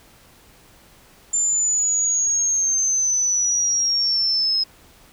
sine linear sweep, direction down, 7200 to 5120 Hz, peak -17 dBFS, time 1.33-4.64 s, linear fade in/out 10 ms, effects pink hiss -51 dBFS RMS until 5.12 s

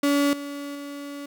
35% pulse tone with level steps, 284.8 Hz, C#4, 47 cents sharp, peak -17 / -30 / -32 dBFS, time 0.03-1.26 s, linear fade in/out 5 ms, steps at 0.33 / 0.75 s, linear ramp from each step 2 ms, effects none

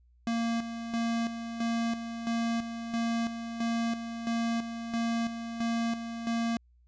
square tone with tremolo, 231.2 Hz, A#3, 14 cents flat, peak -28 dBFS, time 0.27-6.57 s, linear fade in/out 2 ms, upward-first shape square, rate 1.5 Hz, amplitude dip 60%, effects added 60 Hz sine -59 dBFS peak until 6.87 s + resampled to 16000 Hz

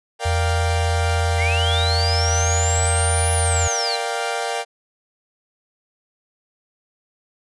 sawtooth chord, G minor seventh, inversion first, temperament equal, 466.2 / 587.3 / 698.5 / 784 Hz, Bb4 / D5 / F5 / G5, 0 / 0 / 0 / 0 cents, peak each -24 / -26 / -23 / -23 dBFS, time 0.19-4.65 s, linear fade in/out 50 ms
sine tone, 84.6 Hz, E2, 45 cents sharp, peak -18 dBFS, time 0.25-3.68 s, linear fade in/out 10 ms
sine linear two-way sweep, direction up then down, 2000 to 9956 to 3886 Hz, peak -22 dBFS, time 1.38-3.97 s, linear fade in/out 20 ms, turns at 3.33 s
effects resampled to 24000 Hz

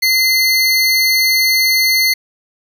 square tone pair together, 2062 / 4369 Hz, C7 / C#8, -26 / -26 cents, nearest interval octave + minor second, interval 1300 cents, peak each -14 dBFS, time 0.02-2.14 s, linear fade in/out 10 ms, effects none

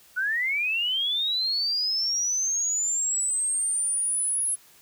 sine linear sweep, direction up, 1446 to 10710 Hz, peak -23 dBFS, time 0.16-4.56 s, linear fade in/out 20 ms, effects white hiss -55 dBFS RMS until 4.81 s

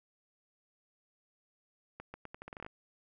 accelerating click train, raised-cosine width 0.5 ms, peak -29 dBFS, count 12, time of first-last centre 2-2.664 s, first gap 140 ms, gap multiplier 0.81, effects none

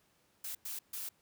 blue noise bursts at uneven times, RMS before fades -41 dBFS, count 3, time 0.44-0.55 / 0.65-0.79 / 0.93-1.09 s, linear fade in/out 5 ms, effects pink hiss -71 dBFS RMS until 1.21 s + high-pass 80 Hz 12 dB/octave

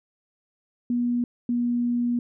sine tone pair in turn, 241.7 / 240.7 Hz, B3 / B3, -37 / -44 cents, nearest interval unison, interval 7 cents, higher first, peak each -21 dBFS, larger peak neither, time 0.9-1.24 / 1.49-2.19 s, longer second, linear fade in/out 2 ms, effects none

